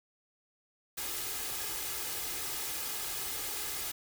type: noise with comb filter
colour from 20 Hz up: white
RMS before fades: -37 dBFS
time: 0.97-3.92 s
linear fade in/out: 10 ms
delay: 2.4 ms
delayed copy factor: +0.55
effects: none